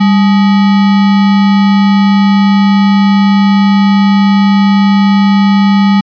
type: tone with sample-and-hold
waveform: sine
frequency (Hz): 198.7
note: G3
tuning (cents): +24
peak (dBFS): -4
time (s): 0-6.01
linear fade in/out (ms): 10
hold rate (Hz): 1050
effects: resampled to 11025 Hz